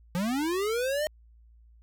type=linear sweep; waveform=square; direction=up; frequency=167.7 to 622.3 Hz; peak=-27 dBFS; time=0.15-1.07 s; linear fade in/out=0 ms; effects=added 57 Hz sine -53 dBFS peak until 1.82 s